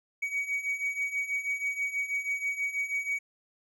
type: beating tone pair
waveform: triangle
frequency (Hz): 2254 / 2260.2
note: C#7 / C#7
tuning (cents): +28 / +33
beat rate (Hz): 6.2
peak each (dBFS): -33 / -29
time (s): 0.22-3.19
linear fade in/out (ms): 10
effects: none